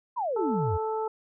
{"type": "exponential sweep", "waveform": "sine", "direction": "down", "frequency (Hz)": [1046.5, 77.8], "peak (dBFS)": -26, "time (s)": [0.16, 0.78], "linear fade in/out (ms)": 20}
{"type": "harmonic tone", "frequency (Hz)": 438.6, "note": "A4", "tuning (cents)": -6, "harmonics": [1, 2, 3], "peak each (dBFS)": [-29, -31, -39], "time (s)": [0.36, 1.08], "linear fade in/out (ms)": 5}
{"effects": []}